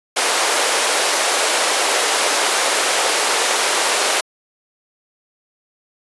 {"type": "high-pass noise", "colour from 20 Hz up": "pink", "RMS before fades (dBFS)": -17, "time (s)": [0.16, 4.21], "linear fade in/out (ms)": 10, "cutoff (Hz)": 440, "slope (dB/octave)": 24, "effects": ["resampled to 24000 Hz"]}